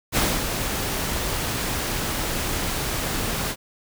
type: noise with ADSR envelope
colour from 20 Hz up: pink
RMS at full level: -20 dBFS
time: 0.12-3.56 s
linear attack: 43 ms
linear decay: 250 ms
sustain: -6 dB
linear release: 55 ms
effects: none